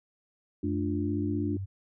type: tone with pitch glide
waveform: sine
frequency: 92.3 to 96.78 Hz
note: F#2 to G2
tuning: -4 to -22 cents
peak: -32 dBFS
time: 0.63-1.66 s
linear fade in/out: 20 ms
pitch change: +82 cents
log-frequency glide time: 1.01-1.13 s
type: chord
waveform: sine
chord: D minor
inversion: second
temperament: equal with one note detuned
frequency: 216 / 293.7 / 349.2 Hz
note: A3 / D4 / F4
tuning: -32 / 0 / 0 cents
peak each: -34 / -30 / -36 dBFS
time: 0.63-1.57 s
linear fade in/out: 5 ms
effects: none